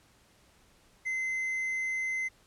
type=tone; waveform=triangle; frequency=2060 Hz; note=C7; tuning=28 cents flat; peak=-28 dBFS; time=1.05-2.29 s; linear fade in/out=20 ms; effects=pink hiss -63 dBFS RMS until 2.46 s + low-pass 11000 Hz 12 dB/octave